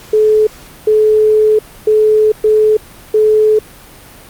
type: tone bursts at uneven times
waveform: sine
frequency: 430 Hz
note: A4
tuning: 40 cents flat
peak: -6 dBFS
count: 5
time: 0.13-0.47 / 0.87-1.59 / 1.87-2.32 / 2.44-2.77 / 3.14-3.59 s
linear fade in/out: 5 ms
effects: pink hiss -37 dBFS RMS until 4.29 s + Opus 48 kbps